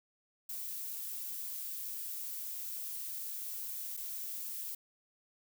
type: noise with dropouts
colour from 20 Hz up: violet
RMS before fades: -41 dBFS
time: 0.49-4.75 s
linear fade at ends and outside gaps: 5 ms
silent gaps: 3.968-3.972 s
effects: none